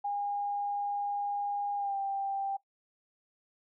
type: tone with pitch glide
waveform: sine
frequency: 813 to 787.6 Hz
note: G#5 to G5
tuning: -37 to +8 cents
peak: -30 dBFS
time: 0.04-2.57 s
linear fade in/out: 10 ms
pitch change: -55 cents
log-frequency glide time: 1.76-1.98 s
effects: noise-tail reverb RT60 0.1 s tail -17 dB re dry